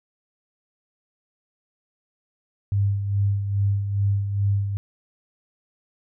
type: tone with tremolo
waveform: sine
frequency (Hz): 100.1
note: G2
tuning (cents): +37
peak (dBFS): -17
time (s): 2.72-4.77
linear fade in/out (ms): 0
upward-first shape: sine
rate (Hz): 2.4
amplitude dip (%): 55
effects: none